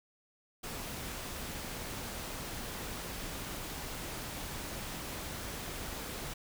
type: noise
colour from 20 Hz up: pink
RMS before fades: -41 dBFS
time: 0.63-6.34 s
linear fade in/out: 10 ms
effects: none

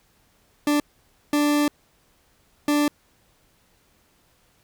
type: tone bursts at uneven times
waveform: 40% pulse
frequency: 293.7 Hz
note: D4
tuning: in tune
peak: -17 dBFS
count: 3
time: 0.67-0.8 / 1.33-1.68 / 2.68-2.88 s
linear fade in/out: 2 ms
effects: pink hiss -62 dBFS RMS until 4.63 s

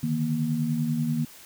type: tone cluster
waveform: sine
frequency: 145.3 / 155.5 / 235.1 Hz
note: D3 / D#3 / A#3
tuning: -18 / -1 / +15 cents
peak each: -33 / -27 / -26 dBFS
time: 0.03-1.25 s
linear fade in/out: 5 ms
effects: white hiss -48 dBFS RMS until 1.45 s

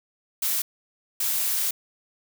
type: noise bursts at uneven times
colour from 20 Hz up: blue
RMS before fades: -25 dBFS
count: 2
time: 0.42-0.62 / 1.2-1.71 s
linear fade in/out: 5 ms
effects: none

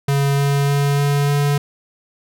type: tone with pitch steps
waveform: square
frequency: 140.1 / 140.99 / 141.89 / 142.8 / 143.71 Hz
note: C#3 / C#3 / C#3 / D3 / D3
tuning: +19 / +30 / +41 / -48 / -37 cents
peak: -15 dBFS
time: 0.08-1.58 s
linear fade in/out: 5 ms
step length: 300 ms
effects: none

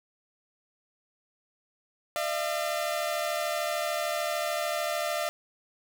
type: tone pair together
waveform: sawtooth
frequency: 606 / 679.4 Hz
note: D#5 / F5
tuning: -46 / -48 cents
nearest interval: major second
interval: 198 cents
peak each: -27 dBFS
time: 2.16-5.29 s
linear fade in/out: 0 ms
effects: none

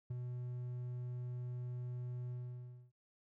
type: tone with ADSR envelope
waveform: triangle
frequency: 123.47 Hz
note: B2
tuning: in tune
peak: -34 dBFS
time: 0.1-2.92 s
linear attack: 9 ms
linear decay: 16 ms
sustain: -4 dB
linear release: 610 ms
effects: none

